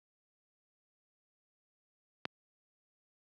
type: click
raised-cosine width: 0.3 ms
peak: -17 dBFS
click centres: 2.254 s
effects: high-pass 150 Hz 12 dB/octave